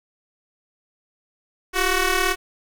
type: ring-modulated tone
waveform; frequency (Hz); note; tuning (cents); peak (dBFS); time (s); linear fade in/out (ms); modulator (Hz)
10% pulse; 370; F#4; 0; -7; 1.73-2.36; 50; 759
effects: none